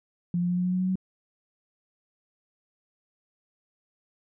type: tone with pitch steps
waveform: sine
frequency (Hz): 174.61 / 176.33 / 178.07 / 179.83 / 181.6 / 183.4 / 185.21 / 187.03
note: F3 / F3 / F3 / F#3 / F#3 / F#3 / F#3 / F#3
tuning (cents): 0 / +17 / +34 / -49 / -32 / -15 / +2 / +19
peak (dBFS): -23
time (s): 0.34-0.956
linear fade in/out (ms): 2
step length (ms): 77
effects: none